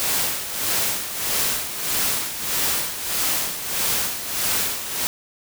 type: noise with tremolo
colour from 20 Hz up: white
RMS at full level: -21 dBFS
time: 0-5.07 s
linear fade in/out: 0 ms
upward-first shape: sine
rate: 1.6 Hz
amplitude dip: 65%
effects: none